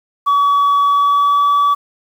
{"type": "tone with pitch glide", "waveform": "sine", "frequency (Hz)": [1136, 1146.5], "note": ["C#6", "D6"], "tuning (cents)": [42, -42], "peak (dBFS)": -7, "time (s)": [0.26, 1.75], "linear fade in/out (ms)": 20, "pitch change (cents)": 16, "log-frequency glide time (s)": [0.8, 1.48], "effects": ["tanh soft clip ceiling -9 dBFS", "7-bit"]}